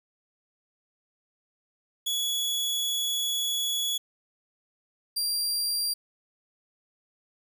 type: tone pair in turn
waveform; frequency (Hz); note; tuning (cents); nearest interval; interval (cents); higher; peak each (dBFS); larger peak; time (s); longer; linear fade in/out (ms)
sawtooth; 3383 / 4747; G#7 / D8; +31 / +18; tritone; 587; second; -23; neither; 2.06-3.98 / 5.16-5.94; first; 10
effects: none

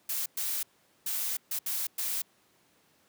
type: noise bursts at uneven times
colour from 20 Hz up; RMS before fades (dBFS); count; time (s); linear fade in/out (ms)
blue; -32; 6; 0.09-0.26 / 0.37-0.63 / 1.06-1.37 / 1.51-1.59 / 1.66-1.87 / 1.98-2.22; 5
effects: pink hiss -66 dBFS RMS until 3.08 s + high-pass 150 Hz 12 dB/octave

